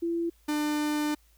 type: tone pair in turn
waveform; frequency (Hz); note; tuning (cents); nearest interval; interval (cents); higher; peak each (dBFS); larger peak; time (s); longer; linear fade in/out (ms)
sine / 45% pulse; 337.5 / 299.2; E4 / D4; +41 / +32; major second; 209; first; -26; neither; 0.02-0.3 / 0.48-1.15; second; 10
effects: added 55 Hz sine -60 dBFS peak until 1.37 s + white hiss -66 dBFS RMS until 1.37 s